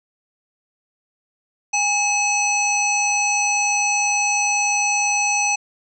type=harmonic tone with a mistuned harmonic; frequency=857 Hz; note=A5; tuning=46 cents flat; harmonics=1 / 3 / 5 / 7 / 9; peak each=-22 / -21 / -33 / -21 / -33 dBFS; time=1.73-5.56 s; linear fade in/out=10 ms; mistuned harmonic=1; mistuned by=-72 cents; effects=none